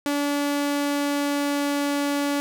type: tone with pitch glide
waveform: sawtooth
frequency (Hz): 287.5 to 285.7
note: D4 to D4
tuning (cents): -37 to -48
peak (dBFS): -18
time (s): 0.06-2.4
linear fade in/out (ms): 0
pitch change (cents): -11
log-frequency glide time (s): 0.22-2.16
effects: none